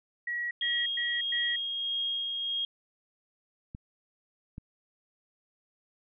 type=tone bursts; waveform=sine; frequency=1917 Hz; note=A#6; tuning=48 cents sharp; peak=-30 dBFS; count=4; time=0.27-1.56 s; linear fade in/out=5 ms; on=240 ms; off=110 ms
type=tone with tremolo; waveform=sine; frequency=3257 Hz; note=G#7; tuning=34 cents flat; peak=-28 dBFS; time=0.61-2.65 s; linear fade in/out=2 ms; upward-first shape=sine; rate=1.6 Hz; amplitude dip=30%
type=clicks; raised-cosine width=5 ms; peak=-28 dBFS; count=2; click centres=3.749 / 4.581 s
effects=none